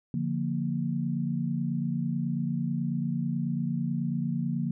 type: chord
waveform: sine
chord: Bb major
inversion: first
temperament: just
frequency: 145.68 / 174.81 / 233.1 Hz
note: D3 / F3 / Bb3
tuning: -14 / +2 / 0 cents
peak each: -31 dBFS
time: 0.14-4.71 s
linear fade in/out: 2 ms
effects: none